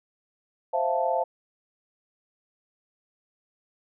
sine chord, F major seventh, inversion second, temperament equal, 523.3 / 659.3 / 698.5 / 880 Hz, C5 / E5 / F5 / A5, 0 / 0 / 0 / 0 cents, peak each -28 dBFS, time 0.73-1.24 s, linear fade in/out 10 ms, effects none

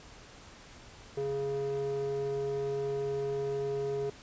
square tone with band-pass filter, 138.59 Hz, C#3, in tune, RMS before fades -33 dBFS, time 1.17-4.1 s, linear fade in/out 5 ms, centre 440 Hz, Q 3.6, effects pink hiss -52 dBFS RMS until 4.22 s + resampled to 16000 Hz

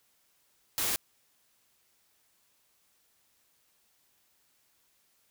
white noise, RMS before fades -30 dBFS, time 0.78-0.96 s, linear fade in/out 0 ms, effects white hiss -70 dBFS RMS until 5.3 s

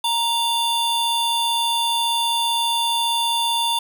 square tone pair together, 933 / 3525 Hz, A#5 / A7, +1 / +2 cents, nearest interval octave + major seventh, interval 2301 cents, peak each -22 dBFS, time 0.04-3.79 s, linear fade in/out 5 ms, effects none

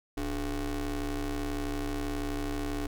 35% pulse ring-modulated tone, 130.81 Hz, C3, in tune, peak -26 dBFS, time 0.17-2.87 s, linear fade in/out 5 ms, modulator 160 Hz, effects none

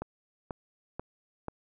click train, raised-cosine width 1 ms, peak -21 dBFS, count 4, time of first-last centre 0.02-1.483 s, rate 2.05 Hz, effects none

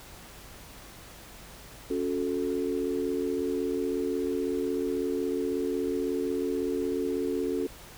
sine tone cluster, 277.4 / 363 / 439.3 Hz, C#4 / F#4 / A4, +1 / -33 / -3 cents, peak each -31 dBFS, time 1.9-7.67 s, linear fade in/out 5 ms, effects added 50 Hz sine -54 dBFS peak until 7.97 s + pink hiss -48 dBFS RMS until 7.97 s

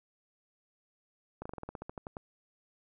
slowing click train, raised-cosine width 1 ms, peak -26 dBFS, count 13, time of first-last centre 1.42-2.168 s, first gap 35 ms, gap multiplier 1.1, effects none

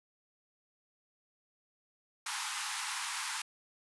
pink high-pass noise, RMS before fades -37 dBFS, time 2.26-3.42 s, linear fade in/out 5 ms, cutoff 830 Hz, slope 96 dB/octave, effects resampled to 24000 Hz

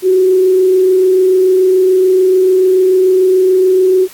sine tone with frequency modulation, 373 Hz, F#4, 14 cents sharp, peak -6 dBFS, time 0.02-4.08 s, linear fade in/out 50 ms, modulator 26.9 Hz, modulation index 0.26, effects white hiss -37 dBFS RMS until 4.13 s + AAC 64 kbps

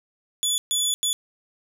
20% pulse tone bursts at uneven times, 3444 Hz, A7, 38 cents flat, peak -15 dBFS, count 3, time 0.43-0.58 / 0.71-0.94 / 1.03-1.13 s, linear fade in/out 0 ms, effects none

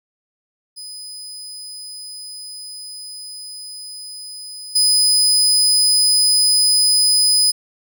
30% pulse tone with level steps, 5000 Hz, D#8, 8 cents sharp, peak -28 / -9 dBFS, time 0.76-7.52 s, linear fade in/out 20 ms, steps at 4.75 s, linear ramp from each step 10 ms, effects none

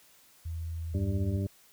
sine tone, 82.41 Hz, E2, in tune, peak -33 dBFS, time 0.45-1.38 s, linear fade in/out 10 ms
harmonic tone, 98 Hz, G2, in tune, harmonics 1 / 2 / 3 / 4 / 6, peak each -29 / -35 / -39 / -41 / -45 dBFS, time 0.94-1.47 s, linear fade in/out 5 ms
effects white hiss -60 dBFS RMS until 1.72 s

